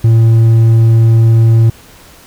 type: tone with hard clipping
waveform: sine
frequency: 113.6 Hz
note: A#2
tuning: 44 cents flat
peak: -5 dBFS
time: 0.04-1.7 s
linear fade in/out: 5 ms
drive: 3 dB
effects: pink hiss -39 dBFS RMS until 2.26 s